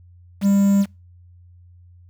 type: tone with quantisation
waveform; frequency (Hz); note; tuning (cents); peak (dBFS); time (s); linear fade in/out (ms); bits
triangle; 199; G3; +26; -11; 0.41-0.86; 50; 6
effects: noise-tail reverb RT60 0.3 s tail -26 dB re dry + added 88 Hz sine -45 dBFS peak until 2.09 s